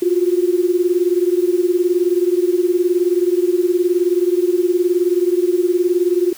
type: beating tone pair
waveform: sine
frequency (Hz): 349.2 / 368.2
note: F4 / F#4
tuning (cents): 0 / -8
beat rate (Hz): 19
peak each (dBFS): -15 / -17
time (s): 0.02-6.33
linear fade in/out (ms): 5
effects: white hiss -40 dBFS RMS until 6.37 s